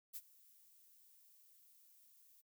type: noise with ADSR envelope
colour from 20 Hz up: violet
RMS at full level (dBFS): -45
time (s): 0.13-2.42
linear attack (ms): 31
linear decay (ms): 43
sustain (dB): -22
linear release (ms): 18
effects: noise-tail reverb RT60 0.1 s tail -26 dB re dry